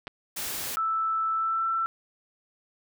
clicks, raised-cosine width 0.3 ms, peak -21 dBFS, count 2, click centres 0.071 / 0.078 s
white noise, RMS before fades -33 dBFS, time 0.36-0.76 s, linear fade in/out 10 ms
sine tone with pitch glide, 1318.5 to 1337.7 Hz, E6 to E6, 0 to +25 cents, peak -24 dBFS, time 0.77-1.86 s, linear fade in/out 0 ms, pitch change +25 cents, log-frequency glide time 1.34-1.66 s
effects none

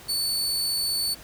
sawtooth tone, 4475 Hz, C#8, 16 cents sharp, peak -21 dBFS, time 0.08-1.15 s, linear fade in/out 20 ms, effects pink hiss -46 dBFS RMS until 1.23 s

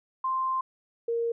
sine tone pair in turn, 1046.5 / 465.4 Hz, C6 / A#4, 0 / -3 cents, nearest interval octave + major second, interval 1403 cents, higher first, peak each -25 dBFS, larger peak neither, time 0.24-0.61 / 1.08-1.32 s, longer first, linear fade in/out 5 ms, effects none

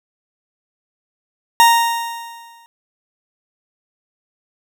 40% pulse tone with exponential decay, 930 Hz, A#5, 4 cents flat, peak -5 dBFS, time 1.6-2.66 s, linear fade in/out 0 ms, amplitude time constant 230 ms, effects none

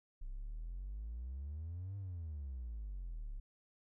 triangle exponential two-way sweep, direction up then down, 30.87 to 100.7 to 33.19 Hz, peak -38 dBFS, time 0.21-3.4 s, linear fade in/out 10 ms, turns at 1.97 s, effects tanh soft clip ceiling -37 dBFS

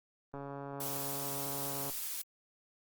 click train, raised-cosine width 1 ms, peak -29 dBFS, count 219, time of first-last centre 0.34-1.897 s, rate 140 Hz
blue noise, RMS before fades -39 dBFS, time 0.8-2.22 s, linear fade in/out 5 ms
effects Opus 24 kbps

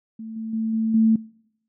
sine tone with level steps, 222.4 Hz, A3, 19 cents sharp, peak -32 / -28 / -22 / -20 / -14 dBFS, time 0.19-1.16 s, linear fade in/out 5 ms, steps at 0.36 / 0.53 / 0.73 / 0.94 s, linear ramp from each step 5 ms, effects noise-tail reverb RT60 0.8 s tail -25 dB re dry

